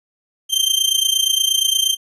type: tone with amplitude modulation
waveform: sawtooth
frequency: 3145 Hz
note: G7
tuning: 5 cents sharp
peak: -8 dBFS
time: 0.49-1.97 s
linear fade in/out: 50 ms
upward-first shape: sine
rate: 28.5 Hz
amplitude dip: 80%
effects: resampled to 32000 Hz